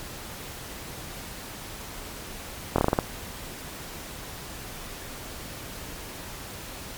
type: slowing click train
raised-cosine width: 1 ms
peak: -6 dBFS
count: 7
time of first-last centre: 2.76-2.988 s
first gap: 23 ms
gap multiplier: 1.2
effects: pink hiss -39 dBFS RMS until 6.97 s + MP3 96 kbps